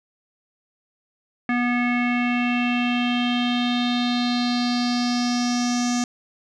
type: tone with low-pass filter sweep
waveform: square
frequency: 243.5 Hz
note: B3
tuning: 24 cents flat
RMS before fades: -22 dBFS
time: 1.49-6.04 s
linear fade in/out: 2 ms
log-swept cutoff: 2000 to 6400 Hz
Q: 4.9
effects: none